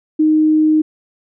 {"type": "tone", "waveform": "sine", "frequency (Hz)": 310, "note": "D#4", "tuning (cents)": -6, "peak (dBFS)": -9, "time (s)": [0.19, 0.82], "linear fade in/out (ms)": 10, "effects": []}